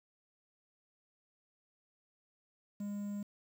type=tone with quantisation; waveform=triangle; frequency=203.9 Hz; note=G#3; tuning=32 cents flat; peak=-35 dBFS; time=2.8-3.23 s; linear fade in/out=5 ms; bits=10; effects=none